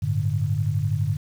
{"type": "chord", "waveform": "sine", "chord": "G suspended second", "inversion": "none", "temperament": "equal", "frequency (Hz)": [98, 110, 146.83], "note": ["G2", "A2", "D3"], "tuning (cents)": [0, 0, 0], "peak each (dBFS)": -25, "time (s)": [0.02, 1.17], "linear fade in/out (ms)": 10, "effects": ["8-bit"]}